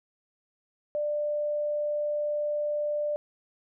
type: tone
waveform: sine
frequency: 593 Hz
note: D5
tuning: 17 cents sharp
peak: -26 dBFS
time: 0.95-3.16 s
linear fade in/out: 0 ms
effects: none